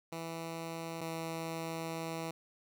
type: tone pair in turn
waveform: 10% pulse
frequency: 164.81 / 163.58 Hz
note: E3 / E3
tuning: 0 / -13 cents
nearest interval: unison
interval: 13 cents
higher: first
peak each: -31 / -29 dBFS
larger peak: second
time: 0.12-1.01 / 1.01-2.31 s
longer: second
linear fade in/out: 5 ms
effects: none